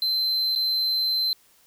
triangle tone with dropouts, 4090 Hz, C8, 40 cents flat, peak -20 dBFS, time 0.02-1.33 s, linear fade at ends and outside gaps 1 ms, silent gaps 0.552-0.559 s, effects white hiss -59 dBFS RMS until 1.66 s

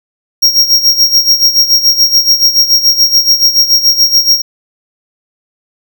square tone with tremolo, 5588 Hz, F8, in tune, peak -3 dBFS, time 0.42-4.42 s, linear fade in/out 10 ms, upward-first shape sine, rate 7 Hz, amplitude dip 75%, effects none

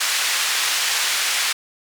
pink band-pass noise, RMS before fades -21 dBFS, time 0-1.53 s, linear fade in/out 10 ms, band 1700 to 9000 Hz, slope 12 dB/octave, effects none

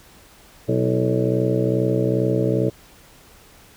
harmonic tone with a mistuned harmonic, 62.4 Hz, B1, 19 cents sharp, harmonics 2 / 3 / 4 / 5 / 6 / 7 / 8 / 9 / 10, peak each -22 / -26 / -30 / -24 / -32 / -23 / -34 / -26 / -33 dBFS, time 0.68-2.7 s, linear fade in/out 10 ms, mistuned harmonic 5, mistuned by +68 cents, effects pink hiss -49 dBFS RMS until 3.76 s

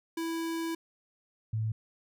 square / sine tone pair in turn, 329.6 / 109.99 Hz, E4 / A2, 0 / 0 cents, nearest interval octave + perfect fifth, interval 1900 cents, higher first, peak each -32 / -28 dBFS, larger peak second, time 0.17-0.75 / 1.53-1.72 s, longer first, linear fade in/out 5 ms, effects none

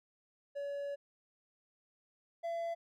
triangle tone pair in turn, 567 / 674.2 Hz, C#5 / E5, +39 / +39 cents, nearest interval minor third, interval 300 cents, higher second, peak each -35 / -33 dBFS, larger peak second, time 0.55-0.96 / 2.43-2.75 s, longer first, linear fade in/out 20 ms, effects none

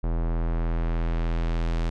square tone with low-pass filter sweep, 41.64 Hz, E1, 18 cents sharp, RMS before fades -25 dBFS, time 0.03-1.9 s, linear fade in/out 10 ms, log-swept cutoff 960 to 5500 Hz, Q 0.72, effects none

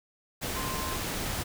sine tone in noise, 1046.5 Hz, C6, in tune, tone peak -37 dBFS, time 0.55-0.97 s, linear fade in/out 20 ms, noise pink, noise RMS -33 dBFS, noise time 0.41-1.44 s, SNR -7 dB, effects none

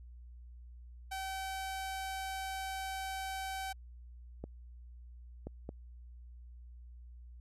sawtooth tone, 768 Hz, G5, 36 cents flat, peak -34 dBFS, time 1.11-3.73 s, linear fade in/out 10 ms
clicks, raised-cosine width 2 ms, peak -28 dBFS, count 3, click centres 4.44 / 5.47 / 5.691 s
effects added 60 Hz sine -49 dBFS peak until 7.4 s + resampled to 32000 Hz

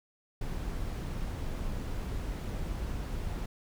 brown noise, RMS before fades -35 dBFS, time 0.41-3.46 s, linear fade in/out 5 ms, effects none

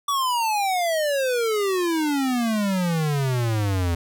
square exponential sweep, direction down, 1157 to 83.3 Hz, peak -21 dBFS, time 0.08-3.95 s, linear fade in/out 5 ms, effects none

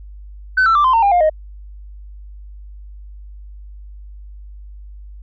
sine tone with pitch steps, 1516 / 1335.1 / 1175.8 / 1035.5 / 911.9 / 803.1 / 707.2 / 622.8 Hz, F#6 / E6 / D6 / C6 / A#5 / G5 / F5 / D#5, +42 / +22 / +2 / -18 / -38 / +42 / +22 / +2 cents, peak -8 dBFS, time 0.57-1.298 s, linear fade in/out 10 ms, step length 91 ms, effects tanh soft clip ceiling -8 dBFS + added 50 Hz sine -33 dBFS peak until 5.22 s

